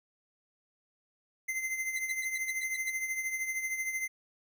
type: tone with tremolo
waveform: square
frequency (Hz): 2073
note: C7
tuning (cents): -17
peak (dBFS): -30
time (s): 1.48-4.08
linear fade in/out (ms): 10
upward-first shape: triangle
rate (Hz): 13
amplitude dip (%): 65
type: tone bursts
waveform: 30% pulse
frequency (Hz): 2005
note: B6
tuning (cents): +26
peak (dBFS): -35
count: 8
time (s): 1.96-2.9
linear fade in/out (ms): 5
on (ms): 30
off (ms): 100
effects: none